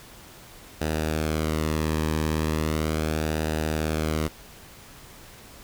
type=tone with flanger; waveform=sawtooth; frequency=78 Hz; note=D#2; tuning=5 cents sharp; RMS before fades=-26 dBFS; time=0.81-4.28 s; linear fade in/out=5 ms; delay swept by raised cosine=0.91 to 1.43 ms; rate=0.37 Hz; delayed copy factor=-0.6; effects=pink hiss -47 dBFS RMS until 5.63 s